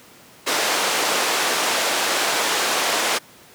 pink band-pass noise, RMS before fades -21 dBFS, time 0.46-3.19 s, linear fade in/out 20 ms, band 500 to 8600 Hz, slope 12 dB/octave, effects pink hiss -47 dBFS RMS until 3.54 s + high-pass 150 Hz 12 dB/octave

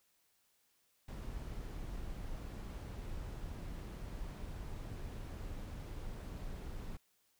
brown noise, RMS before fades -44 dBFS, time 1.08-6.97 s, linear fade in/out 5 ms, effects white hiss -75 dBFS RMS until 7.39 s

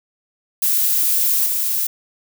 violet noise with level steps, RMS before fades -17 / -20 dBFS, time 0.62-1.87 s, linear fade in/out 5 ms, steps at 1.46 s, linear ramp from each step 5 ms, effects none

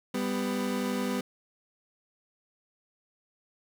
30% pulse tone pair together, 197.7 / 249.1 Hz, G3 / B3, +15 / +15 cents, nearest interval major third, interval 400 cents, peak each -29 / -28 dBFS, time 0.14-1.21 s, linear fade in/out 5 ms, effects none

